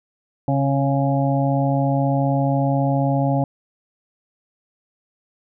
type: harmonic tone with a mistuned harmonic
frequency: 138.59 Hz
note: C#3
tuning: in tune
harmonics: 1 / 2 / 4 / 5 / 6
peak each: -19 / -22 / -25 / -26 / -27 dBFS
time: 0.48-3.44 s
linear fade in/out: 2 ms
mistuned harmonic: 2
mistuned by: -25 cents
effects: none